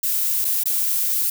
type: noise with dropouts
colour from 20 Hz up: violet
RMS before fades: -21 dBFS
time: 0.03-1.3 s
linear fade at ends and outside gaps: 5 ms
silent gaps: 0.447-0.45 / 0.637-0.656 s
effects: none